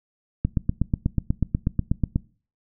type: click train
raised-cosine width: 5 ms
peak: -8 dBFS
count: 15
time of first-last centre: 0.45-2.159 s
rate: 8.19 Hz
effects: noise-tail reverb RT60 0.4 s tail -22 dB re dry